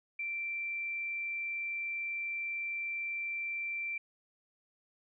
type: tone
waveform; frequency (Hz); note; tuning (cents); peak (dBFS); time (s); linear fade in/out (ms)
sine; 2349; D7; 0; -34; 0.19-3.98; 5
effects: none